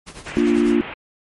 pink noise with tremolo, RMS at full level -34 dBFS, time 0.06-0.76 s, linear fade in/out 20 ms, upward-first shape triangle, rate 10 Hz, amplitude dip 80%
white low-pass noise, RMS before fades -33 dBFS, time 0.26-0.94 s, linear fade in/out 5 ms, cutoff 2900 Hz, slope 48 dB/octave
sine chord, Bb major, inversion none, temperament equal, 233.1 / 293.7 / 349.2 Hz, Bb3 / D4 / F4, 0 / 0 / 0 cents, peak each -18 dBFS, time 0.37-0.81 s, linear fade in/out 0 ms
effects MP3 48 kbps

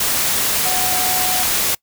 sine tone in noise, 737 Hz, F#5, 7 cents flat, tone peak -23 dBFS, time 0.65-1.43 s, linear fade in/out 5 ms, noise white, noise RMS -18 dBFS, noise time 0-1.75 s, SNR -8 dB, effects noise-tail reverb RT60 0.1 s tail -25 dB re dry

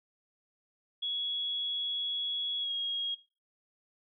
sine tone with pitch glide, 3353 to 3280 Hz, G#7 to G#7, +16 to -22 cents, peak -31 dBFS, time 1.02-3.15 s, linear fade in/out 10 ms, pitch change -38 cents, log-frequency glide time 2.6-2.71 s, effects noise-tail reverb RT60 0.3 s tail -17 dB re dry

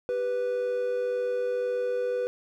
triangle tone pair together, 392 / 493.9 Hz, G4 / B4, 0 / 0 cents, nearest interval major third, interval 400 cents, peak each -33 / -24 dBFS, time 0.09-2.27 s, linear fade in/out 0 ms, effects none

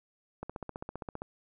click train, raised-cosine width 1 ms, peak -24 dBFS, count 13, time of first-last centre 0.43-1.219 s, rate 15.2 Hz, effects none

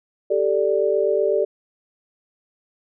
sine chord, G suspended second, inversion none, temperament equal, 392 / 440 / 587.3 Hz, G4 / A4 / D5, 0 / 0 / 0 cents, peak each -21 dBFS, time 0.3-1.45 s, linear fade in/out 10 ms, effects none

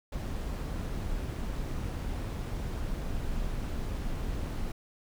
brown noise with amplitude modulation, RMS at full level -32 dBFS, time 0.12-4.72 s, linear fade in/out 5 ms, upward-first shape sine, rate 203 Hz, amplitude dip 35%, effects none

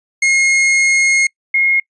45% pulse / sine tone pair in turn, 2151 / 2151 Hz, C7 / C7, +47 / +47 cents, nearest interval unison, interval 0 cents, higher neither, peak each -10 dBFS, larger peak neither, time 0.22-1.27 / 1.54-1.8 s, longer first, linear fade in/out 5 ms, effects noise-tail reverb RT60 0.1 s tail -26 dB re dry + resampled to 22050 Hz

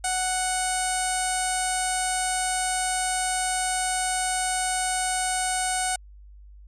sawtooth tone with low-pass filter, 740 Hz, F#5, in tune, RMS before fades -26 dBFS, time 0.04-5.96 s, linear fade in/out 5 ms, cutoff 8700 Hz, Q 8.6, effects added 50 Hz sine -44 dBFS peak until 6.67 s

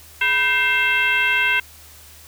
sine tone with frequency modulation, 2112 Hz, C7, 16 cents sharp, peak -15 dBFS, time 0.21-1.6 s, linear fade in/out 5 ms, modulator 564 Hz, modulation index 1.5, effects added 77 Hz sine -48 dBFS peak until 2.27 s + white hiss -45 dBFS RMS until 2.27 s

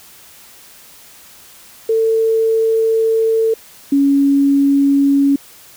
sine tone pair in turn, 447.7 / 279 Hz, A4 / C#4, +30 / +11 cents, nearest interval minor sixth, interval 819 cents, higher first, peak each -11 / -9 dBFS, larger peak second, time 1.89-3.54 / 3.92-5.36 s, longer first, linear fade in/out 5 ms, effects white hiss -42 dBFS RMS until 5.76 s

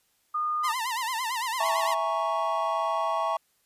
sine tone, 1222 Hz, D#6, 32 cents flat, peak -25 dBFS, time 0.34-0.72 s, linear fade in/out 10 ms
sawtooth tone with vibrato, 962 Hz, B5, 46 cents flat, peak -24 dBFS, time 0.63-1.95 s, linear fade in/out 20 ms, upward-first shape sine, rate 8.9 Hz, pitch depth 150 cents each way
triangle chord, A# half-diminished seventh, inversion second, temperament equal, 659.3 / 830.6 / 932.3 / 1108.7 Hz, E5 / G#5 / A#5 / C#6, 0 / 0 / 0 / 0 cents, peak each -28 / -30 / -30 / -27 dBFS, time 1.6-3.37 s, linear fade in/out 5 ms
5% pulse tone with exponential decay, 2217 Hz, C#7, in tune, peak -24 dBFS, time 1.66-1.75 s, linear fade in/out 0 ms, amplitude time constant 19 ms
effects white hiss -69 dBFS RMS until 3.65 s + resampled to 32000 Hz

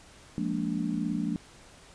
sine chord, Bb dominant seventh, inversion second, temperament just, 174.81 / 209.8 / 233.1 / 291.4 Hz, F3 / Ab3 / Bb3 / D4, +2 / +18 / 0 / -13 cents, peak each -33 dBFS, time 0.38-1.36 s, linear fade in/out 0 ms, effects pink hiss -53 dBFS RMS until 1.94 s + resampled to 22050 Hz

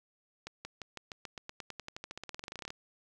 accelerating click train, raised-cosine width 0.2 ms, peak -24 dBFS, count 29, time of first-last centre 0.47-2.704 s, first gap 180 ms, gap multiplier 0.93, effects none

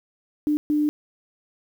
sine tone bursts at uneven times, 298.6 Hz, D4, 29 cents sharp, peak -18 dBFS, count 2, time 0.47-0.57 / 0.7-0.89 s, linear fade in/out 0 ms, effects 8-bit

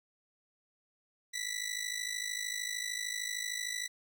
15% pulse ring-modulated tone, 1972 Hz, B6, 3 cents flat, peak -26 dBFS, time 1.33-3.88 s, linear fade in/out 20 ms, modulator 26.6 Hz, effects none

